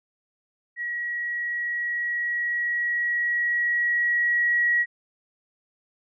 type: tone with level ramp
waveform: sine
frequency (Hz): 1913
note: A#6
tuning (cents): +44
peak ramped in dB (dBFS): -27 to -18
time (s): 0.76-4.86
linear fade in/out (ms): 50
effects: none